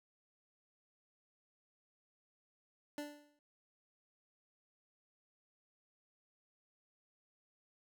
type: tone with exponential decay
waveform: 25% pulse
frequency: 293.7 Hz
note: D4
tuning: in tune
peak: -35 dBFS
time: 2.98-3.39 s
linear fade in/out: 1 ms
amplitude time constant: 88 ms
effects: none